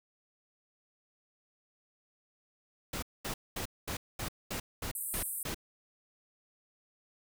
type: noise bursts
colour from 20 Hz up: pink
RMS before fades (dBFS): -37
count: 9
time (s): 2.93-5.545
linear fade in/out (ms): 5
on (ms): 95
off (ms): 220
type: band-pass noise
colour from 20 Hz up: pink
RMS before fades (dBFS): -38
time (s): 4.95-5.43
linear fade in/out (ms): 2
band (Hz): 8200 to 15000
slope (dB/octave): 96
effects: none